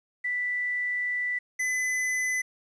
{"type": "tone pair in turn", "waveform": ["sine", "square"], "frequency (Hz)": [1975.5, 2012], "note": ["B6", "B6"], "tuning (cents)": [0, 32], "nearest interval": "unison", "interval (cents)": 32, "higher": "second", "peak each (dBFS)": -26, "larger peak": "neither", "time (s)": [[0.24, 1.39], [1.59, 2.42]], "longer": "first", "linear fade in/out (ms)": 10, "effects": ["resampled to 22050 Hz", "10-bit"]}